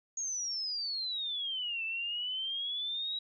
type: exponential two-way sweep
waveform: sine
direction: down then up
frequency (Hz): 6645 to 2637 to 3870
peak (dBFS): -33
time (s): 0.17-3.19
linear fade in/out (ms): 5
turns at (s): 1.84
effects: none